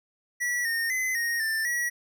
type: tone with pitch steps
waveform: square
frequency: 1943 / 1839 / 2034 / 1865 / 1779 / 1924 Hz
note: B6 / A#6 / C7 / A#6 / A6 / B6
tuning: -29 / -24 / -50 / 0 / +19 / -46 cents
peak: -26 dBFS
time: 0.4-1.9 s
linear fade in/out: 20 ms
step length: 250 ms
effects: none